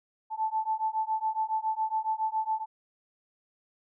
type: beating tone pair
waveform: sine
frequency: 873 / 880.2 Hz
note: A5 / A5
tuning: -14 / 0 cents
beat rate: 7.2 Hz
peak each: -30 dBFS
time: 0.3-2.66 s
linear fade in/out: 50 ms
effects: none